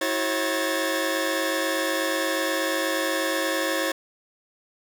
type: tone cluster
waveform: sawtooth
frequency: 323.9 / 372.2 / 543 / 1708 / 1814 Hz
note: E4 / F#4 / C#5 / G#6 / A#6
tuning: -30 / +10 / -36 / +48 / -48 cents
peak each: -25 / -29 / -23 / -28 / -29 dBFS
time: 0.01-3.92 s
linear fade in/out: 5 ms
effects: none